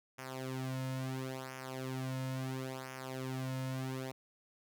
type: tone with flanger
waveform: sawtooth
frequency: 130.81 Hz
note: C3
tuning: in tune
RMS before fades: -40 dBFS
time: 0.18-4.12 s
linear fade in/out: 10 ms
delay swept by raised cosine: 0.24 to 2.64 ms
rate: 0.73 Hz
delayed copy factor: -0.8
effects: none